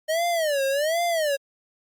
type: tone with vibrato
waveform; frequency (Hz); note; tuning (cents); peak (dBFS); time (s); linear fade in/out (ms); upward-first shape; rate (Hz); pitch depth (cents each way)
square; 612; D#5; -29; -22; 0.08-1.37; 20; sine; 1.3; 220
effects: Opus 48 kbps